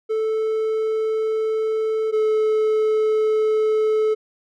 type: tone pair in turn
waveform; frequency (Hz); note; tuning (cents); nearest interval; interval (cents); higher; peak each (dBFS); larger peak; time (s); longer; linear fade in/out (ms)
triangle; 438.8 / 433.3; A4 / A4; -5 / -27; unison; 22; first; -17 / -14; second; 0.09-2.12 / 2.12-4.15; neither; 20
effects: none